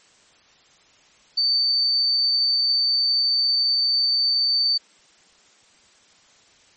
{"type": "tone", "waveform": "sine", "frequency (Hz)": 4564, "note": "C#8", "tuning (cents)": 50, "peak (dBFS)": -17, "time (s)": [1.37, 4.78], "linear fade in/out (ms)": 10, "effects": ["white hiss -55 dBFS RMS until 6.76 s", "MP3 32 kbps"]}